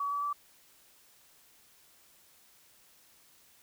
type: tone with pitch steps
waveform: sine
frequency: 1135 / 1146.9 / 1158.8 Hz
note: C#6 / D6 / D6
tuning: +41 / -41 / -24 cents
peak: -30 dBFS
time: 0-0.33 s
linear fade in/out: 5 ms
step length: 110 ms
effects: white hiss -62 dBFS RMS until 3.62 s